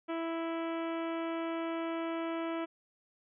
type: harmonic tone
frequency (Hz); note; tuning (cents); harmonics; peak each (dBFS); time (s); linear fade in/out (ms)
330; E4; +2; 1 / 2 / 3 / 4 / 5 / 6 / 7 / 8 / 9 / 10; -35 / -39 / -44 / -44 / -52 / -52 / -50 / -55 / -55 / -58; 0.08-2.66; 20
effects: none